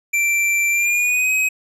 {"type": "tone with pitch glide", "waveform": "square", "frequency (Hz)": [2349, 2532], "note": ["D7", "D#7"], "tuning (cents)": [0, 30], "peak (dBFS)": -16, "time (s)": [0.13, 1.49], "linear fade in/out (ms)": 10, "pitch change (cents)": 130, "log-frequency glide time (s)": [0.7, 1.32], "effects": ["low-pass 12000 Hz 12 dB/octave"]}